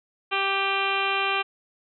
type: harmonic tone with a mistuned harmonic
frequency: 391.6 Hz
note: G4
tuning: 2 cents flat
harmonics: 1 / 2 / 3 / 4 / 5 / 6 / 7 / 8 / 9 / 10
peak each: -32 / -30 / -28 / -32 / -38 / -29 / -30 / -32 / -42 / -42 dBFS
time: 0.31-1.43 s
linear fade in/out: 20 ms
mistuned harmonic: 6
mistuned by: +28 cents
effects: none